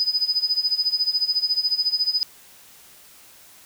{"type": "tone with tremolo", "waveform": "sine", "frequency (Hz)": 4992, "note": "D#8", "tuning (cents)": 5, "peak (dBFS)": -16, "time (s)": [0, 2.23], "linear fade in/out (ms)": 0, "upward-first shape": "sine", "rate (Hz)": 14, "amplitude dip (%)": 85, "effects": ["white hiss -49 dBFS RMS until 3.65 s"]}